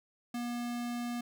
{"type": "tone", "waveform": "square", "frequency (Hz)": 240, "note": "B3", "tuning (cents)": -49, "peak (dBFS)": -35, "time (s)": [0.34, 1.21], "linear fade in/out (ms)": 5, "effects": []}